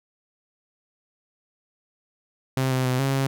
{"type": "tone with pitch steps", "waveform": "sawtooth", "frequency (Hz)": [131.7, 129.5, 127.5, 136, 135.2], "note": ["C3", "C3", "C3", "C#3", "C#3"], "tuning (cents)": [12, -17, -44, -33, -43], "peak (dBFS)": -17, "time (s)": [2.57, 3.27], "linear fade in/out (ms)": 2, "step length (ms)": 140, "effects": []}